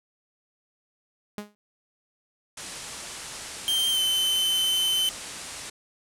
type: tone with exponential decay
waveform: sawtooth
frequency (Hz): 207.7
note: G#3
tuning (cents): 0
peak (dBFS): -25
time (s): 1.38-1.55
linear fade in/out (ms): 0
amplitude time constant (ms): 36
type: low-pass noise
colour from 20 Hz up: white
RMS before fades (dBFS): -39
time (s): 2.57-5.7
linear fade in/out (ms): 5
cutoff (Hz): 10000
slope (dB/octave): 48
type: tone with pitch glide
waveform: 45% pulse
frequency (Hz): 3147 to 3061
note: G7 to G7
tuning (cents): +6 to -42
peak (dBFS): -22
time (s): 3.68-5.09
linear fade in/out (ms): 0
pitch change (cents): -48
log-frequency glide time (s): 3.91-3.99
effects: none